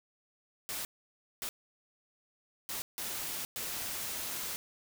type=noise bursts at uneven times; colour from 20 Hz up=white; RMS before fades=-38 dBFS; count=5; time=0.69-0.85 / 1.42-1.49 / 2.69-2.82 / 2.98-3.45 / 3.56-4.56 s; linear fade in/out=0 ms; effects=none